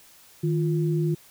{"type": "tone pair together", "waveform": "sine", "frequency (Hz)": [155.96, 347.8], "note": ["D#3", "F4"], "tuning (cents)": [4, -7], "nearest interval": "octave + major second", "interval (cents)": 1389, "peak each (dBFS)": [-22, -27], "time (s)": [0.43, 1.15], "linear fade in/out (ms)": 10, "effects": ["white hiss -53 dBFS RMS until 1.3 s"]}